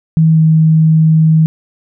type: tone with pitch glide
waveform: sine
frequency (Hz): 160.4 to 158.83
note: E3 to D#3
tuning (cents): -47 to +36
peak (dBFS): -5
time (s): 0.17-1.46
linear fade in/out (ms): 0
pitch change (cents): -17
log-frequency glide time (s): 0.33-0.39
effects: none